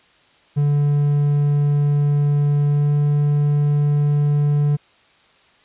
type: tone with pitch glide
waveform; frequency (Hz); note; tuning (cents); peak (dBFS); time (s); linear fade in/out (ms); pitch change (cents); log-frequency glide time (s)
triangle; 145.1 to 146.11; D3 to D3; -21 to -9; -12; 0.56-4.77; 20; +12; 2.66-2.92
effects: white hiss -54 dBFS RMS until 5.64 s + resampled to 8000 Hz